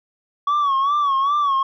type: tone with vibrato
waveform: sine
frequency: 1127 Hz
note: C#6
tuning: 28 cents sharp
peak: -13 dBFS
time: 0.47-1.63 s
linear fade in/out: 5 ms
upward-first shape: sine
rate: 2.5 Hz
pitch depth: 89 cents each way
effects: tanh soft clip ceiling -15 dBFS